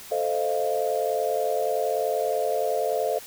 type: chord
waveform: sine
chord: F dominant seventh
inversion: first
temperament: equal with one note detuned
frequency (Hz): 440 / 523.3 / 622.3 / 692.8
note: A4 / C5 / Eb5 / F5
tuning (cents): 0 / 0 / 0 / -14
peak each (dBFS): -28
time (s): 0.11-3.19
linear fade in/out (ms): 10
effects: white hiss -43 dBFS RMS until 3.26 s